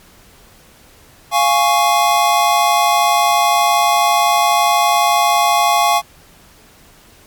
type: chord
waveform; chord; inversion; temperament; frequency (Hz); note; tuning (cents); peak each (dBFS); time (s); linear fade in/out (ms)
square; Db major; first; equal; 698.5 / 830.6 / 1108.7; F5 / Ab5 / Db6; 0 / 0 / 0; -16; 1.31-6.02; 50
effects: pink hiss -46 dBFS RMS until 7.26 s + MP3 96 kbps